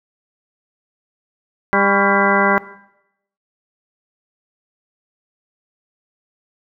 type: harmonic tone with a mistuned harmonic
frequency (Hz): 199.2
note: G3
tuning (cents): +28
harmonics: 1 / 2 / 3 / 4 / 5 / 6 / 7 / 8 / 10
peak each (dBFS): -21 / -21 / -21 / -21 / -21 / -21 / -21 / -21 / -21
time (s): 1.73-2.58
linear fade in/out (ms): 0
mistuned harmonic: 6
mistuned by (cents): -93
effects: noise-tail reverb RT60 0.8 s tail -17 dB re dry